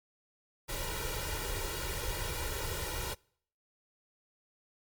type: noise with comb filter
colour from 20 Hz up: pink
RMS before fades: -36 dBFS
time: 0.68-3.15 s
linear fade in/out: 20 ms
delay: 2.1 ms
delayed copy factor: +0.9
effects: noise-tail reverb RT60 0.6 s tail -26 dB re dry + MP3 96 kbps